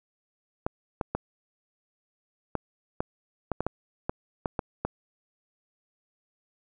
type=clicks; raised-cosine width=1 ms; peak=-13 dBFS; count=12; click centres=0.665 / 1.012 / 1.15 / 2.553 / 3.005 / 3.517 / 3.606 / 3.666 / 4.095 / 4.458 / 4.592 / 4.85 s; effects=none